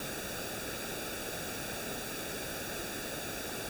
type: noise with comb filter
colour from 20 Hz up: pink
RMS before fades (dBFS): -39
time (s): 0-3.69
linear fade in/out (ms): 2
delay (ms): 0.96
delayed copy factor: -0.75
effects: none